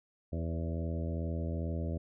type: harmonic tone with a mistuned harmonic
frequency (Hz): 82.41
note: E2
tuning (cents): 0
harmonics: 1 / 2 / 3 / 4 / 5 / 6 / 7 / 8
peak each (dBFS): -34 / -39 / -42 / -45 / -48 / -48 / -46 / -50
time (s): 0.32-1.98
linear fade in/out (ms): 10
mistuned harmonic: 6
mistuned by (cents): +24
effects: none